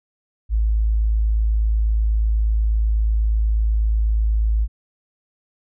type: tone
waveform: sine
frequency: 54.1 Hz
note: A1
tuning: 29 cents flat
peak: -15 dBFS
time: 0.49-4.68 s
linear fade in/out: 50 ms
effects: none